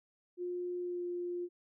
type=tone with pitch glide; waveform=sine; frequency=355.9 to 352.2 Hz; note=F4 to F4; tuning=+33 to +15 cents; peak=-35 dBFS; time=0.37-1.49 s; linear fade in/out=50 ms; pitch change=-18 cents; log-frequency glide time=0.79-1.04 s; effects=none